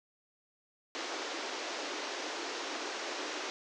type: band-pass noise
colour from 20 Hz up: pink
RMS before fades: -39 dBFS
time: 0.95-3.5 s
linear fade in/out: 0 ms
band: 290 to 6600 Hz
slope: 48 dB/octave
effects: none